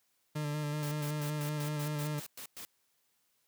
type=tone with vibrato; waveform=40% pulse; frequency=149.1 Hz; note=D3; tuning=27 cents sharp; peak=-32 dBFS; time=0.35-2.2 s; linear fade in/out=10 ms; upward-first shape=square; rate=5.3 Hz; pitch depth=22 cents each way
type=noise bursts; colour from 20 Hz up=white; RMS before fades=-45 dBFS; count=10; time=0.83-2.65 s; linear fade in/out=0 ms; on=83 ms; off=110 ms
effects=white hiss -75 dBFS RMS until 3.47 s + high-pass 80 Hz 12 dB/octave